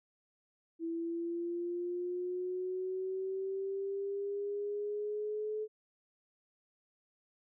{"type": "linear sweep", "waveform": "sine", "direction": "up", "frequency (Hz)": [329.6, 431.2], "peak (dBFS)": -34, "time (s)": [0.79, 5.68], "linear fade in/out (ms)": 50, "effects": []}